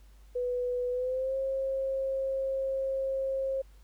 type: tone with pitch glide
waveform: sine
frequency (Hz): 494.2 to 535.8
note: B4 to C5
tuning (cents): +1 to +41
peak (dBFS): -28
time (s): 0.35-3.62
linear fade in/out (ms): 10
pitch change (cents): +140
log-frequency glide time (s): 0.91-1.36
effects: added 50 Hz sine -52 dBFS peak until 3.83 s + pink hiss -66 dBFS RMS until 3.83 s